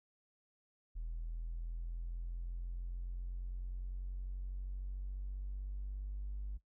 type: exponential sweep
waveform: triangle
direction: up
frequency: 40.7 to 50 Hz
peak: -35 dBFS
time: 0.95-6.58 s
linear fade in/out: 20 ms
effects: noise-tail reverb RT60 0.1 s tail -17 dB re dry + tanh soft clip ceiling -36 dBFS